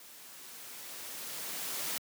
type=noise with level ramp; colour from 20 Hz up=white; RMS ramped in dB=-53 to -35 dBFS; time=0-1.98 s; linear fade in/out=2 ms; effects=high-pass 150 Hz 12 dB/octave